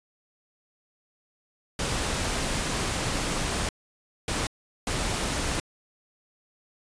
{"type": "noise bursts at uneven times", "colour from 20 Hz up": "pink", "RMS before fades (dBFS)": -28, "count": 3, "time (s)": [[1.79, 3.69], [4.28, 4.47], [4.87, 5.6]], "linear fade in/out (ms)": 2, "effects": ["resampled to 22050 Hz"]}